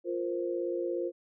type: chord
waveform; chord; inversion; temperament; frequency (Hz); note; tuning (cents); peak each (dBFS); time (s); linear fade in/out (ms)
sine; F suspended fourth; none; equal; 349.2 / 466.2 / 523.3; F4 / Bb4 / C5; 0 / 0 / 0; -32 / -37 / -35; 0.04-1.12; 50
effects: none